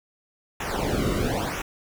brown noise with flanger, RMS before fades -26 dBFS, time 0.6-1.62 s, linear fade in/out 5 ms, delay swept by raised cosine 0.22 to 1.22 ms, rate 1 Hz, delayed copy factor -0.9, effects none

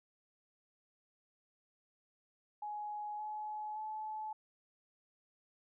sine tone with pitch steps, 838 / 850.2 / 862.6 Hz, G#5 / G#5 / A5, +15 / +40 / -35 cents, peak -39 dBFS, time 2.62-4.33 s, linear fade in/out 5 ms, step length 570 ms, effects none

